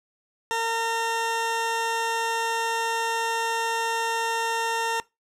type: tone pair together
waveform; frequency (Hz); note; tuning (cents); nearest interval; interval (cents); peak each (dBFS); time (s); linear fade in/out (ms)
20% pulse; 457 / 914; A#4 / A#5; -34 / -34; octave; 1200; -23; 0.51-5; 0
effects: noise-tail reverb RT60 0.2 s tail -20 dB re dry + low-pass 10000 Hz 12 dB/octave